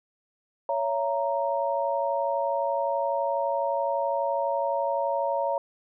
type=chord; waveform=sine; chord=A# diminished; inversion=first; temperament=just; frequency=559.4 / 671.3 / 932.3 Hz; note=C#5 / E5 / A#5; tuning=+16 / +31 / 0 cents; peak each=-27 / -30 / -28 dBFS; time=0.69-5.58 s; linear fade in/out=2 ms; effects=none